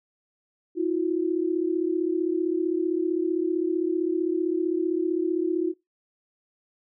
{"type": "tone pair together", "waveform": "sine", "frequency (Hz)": [325.1, 360.6], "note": ["E4", "F#4"], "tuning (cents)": [-24, -45], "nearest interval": "major second", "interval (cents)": 179, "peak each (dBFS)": -25, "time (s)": [0.75, 5.74], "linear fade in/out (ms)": 50, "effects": ["noise-tail reverb RT60 0.2 s tail -24 dB re dry"]}